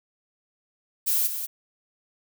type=noise with echo; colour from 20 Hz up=violet; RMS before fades=-23 dBFS; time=1.06-1.28 s; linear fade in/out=20 ms; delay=190 ms; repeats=1; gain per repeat=-8 dB; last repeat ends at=1.47 s; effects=none